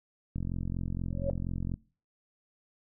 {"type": "click train", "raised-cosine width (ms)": 5, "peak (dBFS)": -22, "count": 62, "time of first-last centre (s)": [0.36, 1.74], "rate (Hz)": 44.2}
{"type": "tone with exponential growth", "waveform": "sine", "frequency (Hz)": 554.4, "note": "C#5", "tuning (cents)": 0, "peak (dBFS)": -25, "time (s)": [1.1, 1.3], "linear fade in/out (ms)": 2, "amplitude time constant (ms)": 43}
{"effects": ["noise-tail reverb RT60 0.4 s tail -23 dB re dry"]}